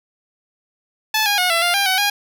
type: tone with pitch steps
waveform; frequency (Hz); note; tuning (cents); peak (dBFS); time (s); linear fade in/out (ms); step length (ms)
10% pulse; 868 / 818 / 725 / 672 / 700 / 799 / 753 / 816; A5 / G#5 / F#5 / E5 / F5 / G5 / F#5 / G#5; -24 / -26 / -35 / +33 / +4 / +33 / +30 / -31; -7; 1.14-2.1; 5; 120
effects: none